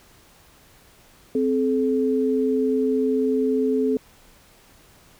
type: tone pair together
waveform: sine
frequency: 260.7 / 430.6 Hz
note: C4 / A4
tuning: -6 / -37 cents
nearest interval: major sixth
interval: 869 cents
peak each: -21 dBFS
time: 1.35-3.97 s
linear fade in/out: 2 ms
effects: pink hiss -53 dBFS RMS until 5.19 s